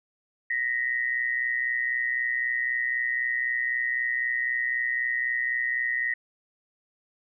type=tone pair together; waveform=sine; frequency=1864.7 / 1988.6 Hz; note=A#6 / B6; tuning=0 / +11 cents; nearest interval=minor second; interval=111 cents; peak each=-26 / -29 dBFS; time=0.5-6.14 s; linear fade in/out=5 ms; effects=none